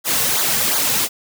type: noise with flanger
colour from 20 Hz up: white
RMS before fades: -18 dBFS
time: 0.04-1.09 s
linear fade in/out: 50 ms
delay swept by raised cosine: 0.36 to 3.16 ms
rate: 2.8 Hz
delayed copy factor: -0.75
effects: none